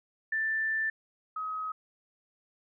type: tone pair in turn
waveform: sine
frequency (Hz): 1770 / 1268.6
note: A6 / D#6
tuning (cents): +10 / +33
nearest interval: tritone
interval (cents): 577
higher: first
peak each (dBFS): -27 / -32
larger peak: first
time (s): 0.32-0.9 / 1.36-1.72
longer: first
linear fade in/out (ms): 5
effects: none